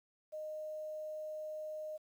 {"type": "tone", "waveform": "sine", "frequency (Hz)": 617, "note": "D#5", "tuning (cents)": -15, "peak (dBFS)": -40, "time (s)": [0.32, 1.98], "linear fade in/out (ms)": 20, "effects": ["11-bit"]}